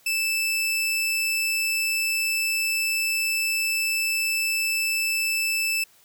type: tone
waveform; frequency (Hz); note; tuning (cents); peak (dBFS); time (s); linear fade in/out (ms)
sawtooth; 2637; E7; 0; -19; 0.06-5.84; 5
effects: white hiss -57 dBFS RMS until 6.04 s